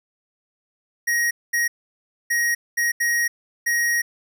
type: tone bursts at uneven times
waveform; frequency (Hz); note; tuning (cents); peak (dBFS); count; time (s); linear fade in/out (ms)
square; 1886; A#6; +20; -19; 6; 1.07-1.31 / 1.53-1.68 / 2.3-2.55 / 2.77-2.92 / 3-3.28 / 3.66-4.02; 10
effects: none